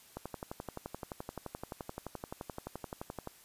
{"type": "click train", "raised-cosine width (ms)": 1, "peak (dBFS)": -25, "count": 37, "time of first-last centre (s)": [0.17, 3.273], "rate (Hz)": 11.6, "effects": ["white hiss -59 dBFS RMS until 3.44 s", "resampled to 32000 Hz"]}